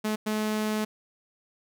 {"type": "tone bursts at uneven times", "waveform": "sawtooth", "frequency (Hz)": 214.6, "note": "A3", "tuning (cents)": -43, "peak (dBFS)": -22, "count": 2, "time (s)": [[0.04, 0.16], [0.26, 0.85]], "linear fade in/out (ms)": 10, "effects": []}